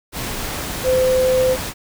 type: tone in noise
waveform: sine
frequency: 514 Hz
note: C5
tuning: 31 cents flat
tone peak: -13 dBFS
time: 0.83-1.57 s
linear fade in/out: 50 ms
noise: pink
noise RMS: -26 dBFS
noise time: 0.12-1.74 s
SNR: +10 dB
effects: none

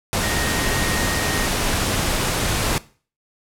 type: tone in noise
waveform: sine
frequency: 1864.7 Hz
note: A#6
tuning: in tune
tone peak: -28 dBFS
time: 0.23-1.46 s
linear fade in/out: 0 ms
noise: pink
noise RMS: -21 dBFS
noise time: 0.13-2.78 s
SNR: -10 dB
effects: noise-tail reverb RT60 0.4 s tail -19 dB re dry + low-pass 12000 Hz 12 dB/octave

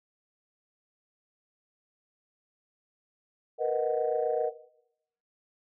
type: chord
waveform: sine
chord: B major seventh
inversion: third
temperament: equal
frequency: 466.2 / 493.9 / 622.3 / 740 Hz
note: A#4 / B4 / D#5 / F#5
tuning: 0 / 0 / 0 / 0 cents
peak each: -29 / -30 / -30 / -33 dBFS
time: 3.58-4.52 s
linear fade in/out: 50 ms
effects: noise-tail reverb RT60 0.8 s tail -17 dB re dry + tanh soft clip ceiling -16 dBFS

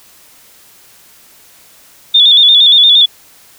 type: tone with vibrato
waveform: sine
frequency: 3520 Hz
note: A7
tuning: in tune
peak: -3 dBFS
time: 2.14-3.06 s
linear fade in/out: 10 ms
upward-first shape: square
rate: 8.6 Hz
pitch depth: 52 cents each way
effects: white hiss -43 dBFS RMS until 3.58 s

